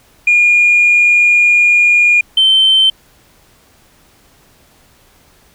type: tone pair in turn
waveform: sine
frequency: 2427 / 3097 Hz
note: D#7 / G7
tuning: -44 / -22 cents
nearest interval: major third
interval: 422 cents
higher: second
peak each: -5 dBFS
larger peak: neither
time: 0.27-2.21 / 2.37-2.9 s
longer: first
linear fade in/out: 5 ms
effects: tanh soft clip ceiling -2 dBFS + pink hiss -49 dBFS RMS until 5.54 s